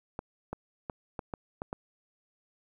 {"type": "clicks", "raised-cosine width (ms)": 1, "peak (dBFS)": -21, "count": 7, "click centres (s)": [0.191, 0.53, 0.898, 1.192, 1.338, 1.619, 1.729], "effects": ["10-bit"]}